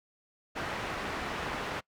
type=low-pass noise; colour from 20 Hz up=white; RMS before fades=-36 dBFS; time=0.55-1.81 s; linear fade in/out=20 ms; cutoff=1700 Hz; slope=12 dB/octave; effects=noise-tail reverb RT60 0.1 s tail -23 dB re dry